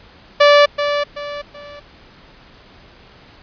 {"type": "tone with echo", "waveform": "sawtooth", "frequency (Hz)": 581, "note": "D5", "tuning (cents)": -19, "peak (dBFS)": -3, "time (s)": [0.4, 0.66], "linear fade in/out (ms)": 10, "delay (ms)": 380, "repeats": 3, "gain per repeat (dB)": -9, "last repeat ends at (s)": 1.8, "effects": ["pink hiss -45 dBFS RMS until 3.42 s", "resampled to 11025 Hz"]}